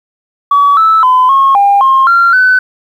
sine tone with pitch steps, 1137 / 1312 / 1015 / 1086 / 803 / 1067 / 1379 / 1508 Hz, C#6 / E6 / B5 / C#6 / G5 / C6 / F6 / F#6, +44 / -9 / +47 / -36 / +41 / +34 / -22 / +32 cents, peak -3 dBFS, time 0.51-2.59 s, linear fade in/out 5 ms, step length 260 ms, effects tanh soft clip ceiling 0 dBFS + 7-bit

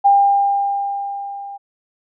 sine tone with level ramp, 800 Hz, G5, 35 cents sharp, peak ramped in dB -7 to -29 dBFS, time 0.04-1.58 s, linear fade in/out 20 ms, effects none

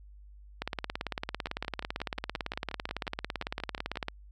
two click trains, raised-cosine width 0.3 ms, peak -23 / -16 dBFS, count 15 / 63, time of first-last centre 1.47-3.957 / 0.62-4.084 s, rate 5.63 / 17.9 Hz, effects added 50 Hz sine -49 dBFS peak until 4.31 s

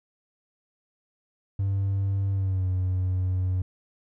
triangle tone with pitch glide, 98 to 92.5 Hz, G2 to F#2, 0 to 0 cents, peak -20 dBFS, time 1.59-3.62 s, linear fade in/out 5 ms, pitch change -100 cents, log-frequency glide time 2.32-2.67 s, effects tanh soft clip ceiling -17 dBFS

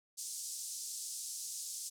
white band-pass noise, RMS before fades -43 dBFS, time 0.17-1.9 s, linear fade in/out 20 ms, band 5200 to 9400 Hz, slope 24 dB/octave, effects none

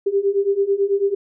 sine beating tone pair, 392 / 401.1 Hz, G4 / G4, 0 / +40 cents, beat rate 9.1 Hz, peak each -20 / -18 dBFS, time 0.06-1.15 s, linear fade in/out 10 ms, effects none

